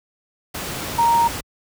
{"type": "tone in noise", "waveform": "sine", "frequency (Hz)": 932.3, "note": "A#5", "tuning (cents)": 0, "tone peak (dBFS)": -13, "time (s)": [0.98, 1.28], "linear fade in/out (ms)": 10, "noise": "pink", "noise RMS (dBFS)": -28, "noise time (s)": [0.54, 1.41], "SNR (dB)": 12, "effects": ["high-pass 60 Hz 12 dB/octave"]}